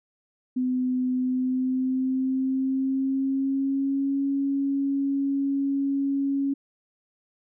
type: tone with pitch glide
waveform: sine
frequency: 253.7 to 276.7 Hz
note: B3 to C#4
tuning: +47 to -3 cents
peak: -22 dBFS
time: 0.56-6.54 s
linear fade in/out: 10 ms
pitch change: +150 cents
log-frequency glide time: 1.13-4.23 s
effects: none